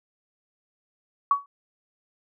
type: tone with exponential decay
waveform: sine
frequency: 1125 Hz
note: C#6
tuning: 25 cents sharp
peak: -13 dBFS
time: 1.31-1.46 s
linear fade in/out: 2 ms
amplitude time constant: 31 ms
effects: none